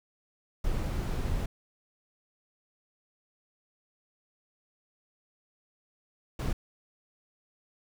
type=noise bursts at uneven times; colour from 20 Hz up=brown; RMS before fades=-30 dBFS; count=2; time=0.64-1.46 / 6.39-6.53 s; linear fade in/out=5 ms; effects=none

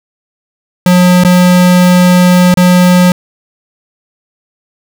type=tone with dropouts; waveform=square; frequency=179.8 Hz; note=F#3; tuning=49 cents flat; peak=-4 dBFS; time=0.86-3.12 s; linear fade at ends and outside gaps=2 ms; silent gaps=1.237-1.248 / 2.541-2.572 s; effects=none

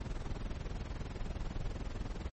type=noise with tremolo; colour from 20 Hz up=brown; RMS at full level=-36 dBFS; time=0-2.3 s; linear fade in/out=10 ms; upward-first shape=sine; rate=20 Hz; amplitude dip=70%; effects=MP3 32 kbps

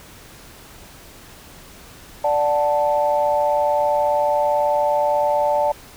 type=chord; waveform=sine; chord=D major; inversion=none; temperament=equal; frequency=587.3 / 740 / 880 Hz; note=D5 / F#5 / A5; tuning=0 / 0 / 0 cents; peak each=-18 / -24 / -19 dBFS; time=2.24-5.72 s; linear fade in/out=5 ms; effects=tanh soft clip ceiling -6 dBFS + pink hiss -43 dBFS RMS until 5.96 s

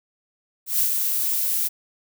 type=noise with ADSR envelope; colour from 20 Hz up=violet; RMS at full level=-19 dBFS; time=0.66-1.69 s; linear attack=140 ms; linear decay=90 ms; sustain=-4 dB; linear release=22 ms; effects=none

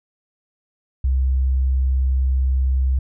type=tone; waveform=sine; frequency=65.41 Hz; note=C2; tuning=in tune; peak=-15 dBFS; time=1.04-2.99 s; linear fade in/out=5 ms; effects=none

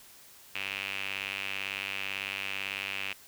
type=tone with band-pass filter; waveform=sawtooth; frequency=98 Hz; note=G2; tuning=in tune; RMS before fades=-36 dBFS; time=0.55-3.13 s; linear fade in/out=5 ms; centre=2600 Hz; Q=5.5; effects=white hiss -54 dBFS RMS until 3.27 s

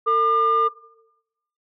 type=tone pair together; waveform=sine; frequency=451.2 / 1203 Hz; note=A4 / D6; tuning=+44 / +41 cents; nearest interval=octave + perfect fourth; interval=1697 cents; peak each=-21 / -16 dBFS; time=0.06-0.69 s; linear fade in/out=20 ms; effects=noise-tail reverb RT60 0.9 s tail -19 dB re dry + tanh soft clip ceiling -11 dBFS

